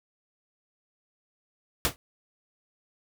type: noise with exponential decay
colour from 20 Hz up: pink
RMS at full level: -19 dBFS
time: 1.85-1.96 s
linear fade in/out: 0 ms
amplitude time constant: 22 ms
effects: none